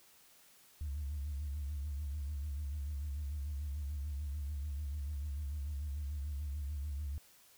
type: tone with vibrato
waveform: sine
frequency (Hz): 72.3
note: D2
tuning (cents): -27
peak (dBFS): -35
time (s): 0.81-7.18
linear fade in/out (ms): 0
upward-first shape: sine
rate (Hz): 6.8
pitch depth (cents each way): 96
effects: tanh soft clip ceiling -33 dBFS + white hiss -63 dBFS RMS until 7.57 s